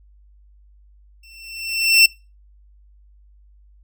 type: tone with exponential growth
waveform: 25% pulse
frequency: 2692 Hz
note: E7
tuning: 36 cents sharp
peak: -3 dBFS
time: 1.23-2.06 s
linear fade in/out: 5 ms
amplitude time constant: 180 ms
effects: noise-tail reverb RT60 0.3 s tail -25 dB re dry + added 50 Hz sine -48 dBFS peak until 3.83 s